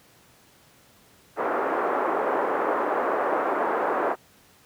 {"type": "band-pass noise", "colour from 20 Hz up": "pink", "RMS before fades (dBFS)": -25, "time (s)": [1.36, 4.16], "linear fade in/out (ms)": 50, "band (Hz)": [360, 1400], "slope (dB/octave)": 24, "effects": ["pink hiss -56 dBFS RMS until 4.65 s", "high-pass 80 Hz 12 dB/octave"]}